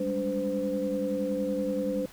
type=tone cluster; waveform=sine; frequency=197 / 207.6 / 288.2 / 512 Hz; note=G3 / G#3 / D4 / C5; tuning=+9 / 0 / -33 / -38 cents; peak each=-33 / -36 / -32 / -29 dBFS; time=0-2.06 s; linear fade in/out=5 ms; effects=tanh soft clip ceiling -16 dBFS + pink hiss -51 dBFS RMS until 2.12 s